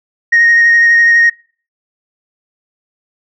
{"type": "tone with vibrato", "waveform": "sine", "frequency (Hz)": 1864.7, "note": "A#6", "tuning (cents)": 0, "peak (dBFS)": -4, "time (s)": [0.32, 1.3], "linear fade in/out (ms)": 10, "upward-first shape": "sine", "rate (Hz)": 12, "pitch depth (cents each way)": 12, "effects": ["noise-tail reverb RT60 0.4 s tail -23 dB re dry", "tanh soft clip ceiling -2 dBFS"]}